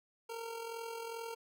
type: tone with amplitude modulation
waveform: 25% pulse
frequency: 459.4 Hz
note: A#4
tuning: 25 cents flat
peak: -35 dBFS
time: 0.29-1.35 s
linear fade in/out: 10 ms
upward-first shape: sine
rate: 42.4 Hz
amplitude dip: 50%
effects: none